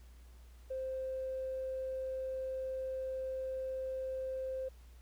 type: tone with tanh clipping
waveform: triangle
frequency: 523.3 Hz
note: C5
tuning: in tune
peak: -36 dBFS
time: 0.7-4.69 s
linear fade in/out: 10 ms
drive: 4 dB
effects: added 60 Hz sine -53 dBFS peak until 5.01 s + pink hiss -67 dBFS RMS until 5.01 s